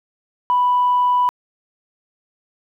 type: tone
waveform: sine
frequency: 987.8 Hz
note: B5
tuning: in tune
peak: -12 dBFS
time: 0.5-1.29 s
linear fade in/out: 0 ms
effects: tanh soft clip ceiling -9 dBFS + 9-bit